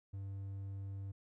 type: tone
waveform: triangle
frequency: 98 Hz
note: G2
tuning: in tune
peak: -39 dBFS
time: 0.13-1.12 s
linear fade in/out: 10 ms
effects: none